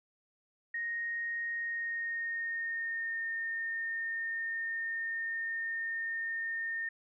sine tone with pitch glide, 1864.7 to 1826.3 Hz, A#6 to A#6, 0 to -36 cents, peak -33 dBFS, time 0.74-6.89 s, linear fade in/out 5 ms, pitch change -36 cents, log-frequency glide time 1.53-3.25 s, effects none

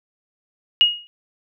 sine tone with exponential decay, 2876 Hz, F#7, 50 cents flat, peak -7 dBFS, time 0.81-1.07 s, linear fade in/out 0 ms, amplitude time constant 56 ms, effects none

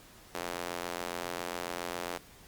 square tone with high-pass filter, 43.65 Hz, F1, in tune, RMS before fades -38 dBFS, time 0.34-2.18 s, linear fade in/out 10 ms, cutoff 490 Hz, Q 0.82, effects pink hiss -55 dBFS RMS until 2.47 s + Opus 48 kbps

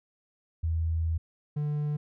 sine / triangle tone pair in turn, 81.6 / 148.36 Hz, E2 / D3, -17 / +18 cents, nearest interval minor seventh, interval 1035 cents, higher second, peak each -25 dBFS, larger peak neither, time 0.63-1.18 / 1.56-1.97 s, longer first, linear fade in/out 10 ms, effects none

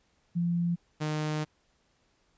sine / sawtooth tone pair in turn, 172.1 / 153.08 Hz, F3 / D#3, -25 / -28 cents, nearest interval major second, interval 203 cents, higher first, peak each -25 dBFS, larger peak neither, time 0.35-0.76 / 1-1.45 s, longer second, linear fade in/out 20 ms, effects pink hiss -70 dBFS RMS until 2.37 s + resampled to 16000 Hz

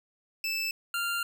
25% pulse tone pair in turn, 2637 / 1392.1 Hz, E7 / F6, 0 / -6 cents, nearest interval major seventh, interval 1106 cents, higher first, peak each -25 dBFS, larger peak neither, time 0.44-0.71 / 0.94-1.23 s, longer second, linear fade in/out 2 ms, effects none

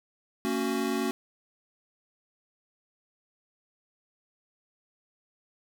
square chord, F# major, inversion first, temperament equal with one note detuned, 227.9 / 277.2 / 370 Hz, A#3 / C#4 / F#4, -39 / 0 / 0 cents, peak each -32 dBFS, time 0.45-1.11 s, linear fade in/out 0 ms, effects none

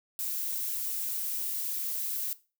violet noise, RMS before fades -33 dBFS, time 0.19-2.33 s, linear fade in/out 0 ms, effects noise-tail reverb RT60 0.3 s tail -17 dB re dry

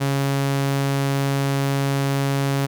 sawtooth tone, 138.3 Hz, C#3, 4 cents flat, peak -15 dBFS, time 0-2.67 s, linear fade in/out 20 ms, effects none

